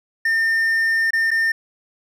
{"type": "tone with dropouts", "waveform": "triangle", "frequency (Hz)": 1810, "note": "A6", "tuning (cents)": 48, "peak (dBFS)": -14, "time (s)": [0.25, 1.52], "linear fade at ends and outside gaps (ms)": 5, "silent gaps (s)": [[1.107, 1.132], [1.307, 1.313]], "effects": []}